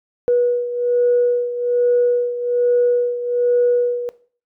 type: beating tone pair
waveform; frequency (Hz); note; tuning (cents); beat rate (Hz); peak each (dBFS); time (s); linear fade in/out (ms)
sine; 485.8 / 487; B4 / B4; -29 / -24; 1.2; -15 / -20; 0.28-4.09; 0
effects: noise-tail reverb RT60 0.4 s tail -17 dB re dry + tanh soft clip ceiling -7 dBFS